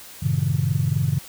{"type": "chord", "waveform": "sine", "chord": "G diminished seventh", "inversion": "none", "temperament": "equal with one note detuned", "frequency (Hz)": [98, 116.54, 140.77, 164.81], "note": ["G2", "Bb2", "Db3", "Fb3"], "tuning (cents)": [0, 0, 27, 0], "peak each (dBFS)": [-25, -24, -21, -27], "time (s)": [0.22, 1.19], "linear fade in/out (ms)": 10, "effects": ["tanh soft clip ceiling -9 dBFS", "white hiss -42 dBFS RMS until 1.28 s"]}